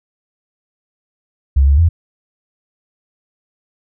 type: tone with pitch steps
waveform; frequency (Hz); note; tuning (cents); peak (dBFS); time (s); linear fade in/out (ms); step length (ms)
sine; 68.3 / 70.4 / 83.6; C#2 / C#2 / E2; -25 / +27 / +25; -7; 1.56-1.89; 10; 110
effects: none